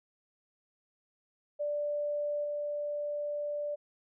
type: tone with level steps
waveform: sine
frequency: 587.3 Hz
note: D5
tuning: in tune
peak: -30 / -32 dBFS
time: 1.59-3.76 s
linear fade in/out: 20 ms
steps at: 2.44 s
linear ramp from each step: 5 ms
effects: none

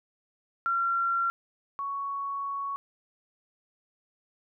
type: tone pair in turn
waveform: sine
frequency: 1370 / 1114.3 Hz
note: F6 / C#6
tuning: -34 / +9 cents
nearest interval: major third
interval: 357 cents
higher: first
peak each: -24 / -30 dBFS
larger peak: first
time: 0.66-1.3 / 1.79-2.76 s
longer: second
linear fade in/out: 0 ms
effects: none

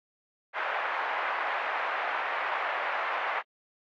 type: band-pass noise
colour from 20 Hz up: pink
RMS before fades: -31 dBFS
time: 0.53-3.43 s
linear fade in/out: 50 ms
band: 680 to 2200 Hz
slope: 24 dB/octave
effects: AAC 64 kbps

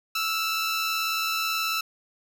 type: tone pair together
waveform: 15% pulse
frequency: 1318.5 / 1396.9 Hz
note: E6 / F6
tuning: 0 / 0 cents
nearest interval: minor second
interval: 100 cents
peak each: -19 / -28 dBFS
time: 0.15-1.81 s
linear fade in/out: 5 ms
effects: none

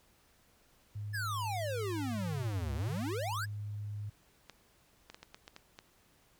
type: tone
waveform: sine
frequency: 103.83 Hz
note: G#2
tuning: in tune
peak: -37 dBFS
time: 0.95-4.1 s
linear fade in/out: 10 ms
type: exponential two-way sweep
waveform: square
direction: down then up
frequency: 1760 to 66 to 1760 Hz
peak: -36 dBFS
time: 1.13-3.46 s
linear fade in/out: 20 ms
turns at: 2.74 s
type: clicks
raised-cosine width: 0.2 ms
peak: -30 dBFS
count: 8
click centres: 4.497 / 5.1 / 5.145 / 5.23 / 5.345 / 5.479 / 5.564 / 5.789 s
effects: pink hiss -67 dBFS RMS until 6.39 s

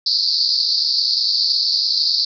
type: band-pass noise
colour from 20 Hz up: pink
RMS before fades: -18 dBFS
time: 0.06-2.25 s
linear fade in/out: 5 ms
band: 4300 to 4900 Hz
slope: 96 dB/octave
effects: none

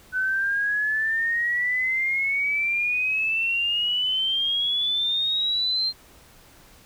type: exponential sweep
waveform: sine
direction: up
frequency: 1500 to 4186 Hz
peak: -21 dBFS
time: 0.12-5.93 s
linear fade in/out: 50 ms
effects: pink hiss -52 dBFS RMS until 6.85 s

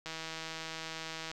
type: click train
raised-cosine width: 0.2 ms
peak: -23 dBFS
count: 203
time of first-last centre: 0.06-1.315 s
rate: 161 Hz
effects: none

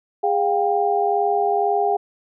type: tone cluster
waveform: sine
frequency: 409.7 / 710 / 792 Hz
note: G#4 / F5 / G5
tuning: -24 / +28 / +18 cents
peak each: -21 dBFS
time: 0.23-1.97 s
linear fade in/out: 10 ms
effects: none

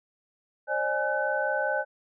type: tone cluster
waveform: sine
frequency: 537 / 602 / 832 / 1511 Hz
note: C5 / D5 / G#5 / F#6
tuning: +45 / +43 / +3 / +36 cents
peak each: -31 / -30 / -31 / -29 dBFS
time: 0.67-1.85 s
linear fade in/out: 50 ms
effects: none

